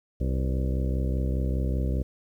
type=harmonic tone with a mistuned harmonic; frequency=65 Hz; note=C2; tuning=11 cents flat; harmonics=1 / 2 / 3 / 4 / 5 / 6 / 7 / 8 / 9; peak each=-25 / -31 / -35 / -37 / -39 / -41 / -42 / -43 / -44 dBFS; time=0.2-2.03 s; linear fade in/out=10 ms; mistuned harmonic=7; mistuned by=+80 cents; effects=10-bit